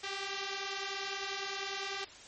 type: beating tone pair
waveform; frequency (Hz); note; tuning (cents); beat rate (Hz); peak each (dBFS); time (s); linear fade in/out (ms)
5% pulse; 388 / 398; G4 / G4; -18 / +26; 10; -28; 0.03-2.05; 10
effects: white hiss -52 dBFS RMS until 2.27 s + MP3 32 kbps